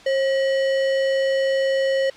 sine tone with sample-and-hold, 538 Hz, C5, 48 cents sharp, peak -17 dBFS, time 0.06-2.1 s, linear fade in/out 5 ms, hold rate 2450 Hz, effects white hiss -44 dBFS RMS until 2.16 s + low-pass 4000 Hz 12 dB/octave

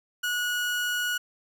30% pulse tone, 1458 Hz, F#6, 26 cents flat, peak -23 dBFS, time 0.23-1.18 s, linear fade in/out 10 ms, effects none

